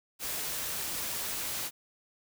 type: noise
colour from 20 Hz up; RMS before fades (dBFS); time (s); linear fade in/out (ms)
white; -35; 0.19-1.71; 50
effects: none